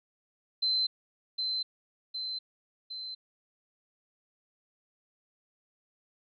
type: tone with echo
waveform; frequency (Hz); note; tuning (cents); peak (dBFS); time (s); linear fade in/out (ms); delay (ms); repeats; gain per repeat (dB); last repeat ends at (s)
sine; 4077; C8; -46; -25; 0.62-0.87; 10; 760; 3; -4; 3.15
effects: none